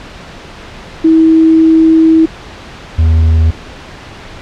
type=tone pair in turn; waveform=sine / triangle; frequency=322.1 / 80.53 Hz; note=E4 / E2; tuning=-40 / -40 cents; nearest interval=2 octaves; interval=2400 cents; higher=first; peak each=-3 dBFS; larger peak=neither; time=1.04-2.26 / 2.98-3.51 s; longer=first; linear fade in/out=10 ms; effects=pink hiss -30 dBFS RMS until 4.41 s + low-pass 4000 Hz 12 dB/octave